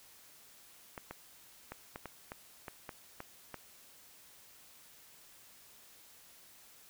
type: clicks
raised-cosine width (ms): 0.5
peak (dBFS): -27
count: 10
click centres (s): 0.978 / 1.11 / 1.72 / 1.959 / 2.057 / 2.319 / 2.682 / 2.892 / 3.204 / 3.543
effects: white hiss -59 dBFS RMS until 6.89 s